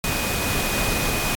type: tone in noise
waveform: sine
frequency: 2489 Hz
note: D#7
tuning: in tune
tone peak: -30 dBFS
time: 0.04-1.35 s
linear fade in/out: 0 ms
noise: pink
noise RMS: -24 dBFS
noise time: 0.04-1.35 s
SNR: -9 dB
effects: AAC 64 kbps